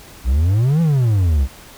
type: exponential two-way sweep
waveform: triangle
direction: up then down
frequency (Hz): 57.4 to 170.8 to 62.4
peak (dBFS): -10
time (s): 0.24-1.48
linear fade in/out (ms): 50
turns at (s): 0.81
effects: pink hiss -41 dBFS RMS until 1.77 s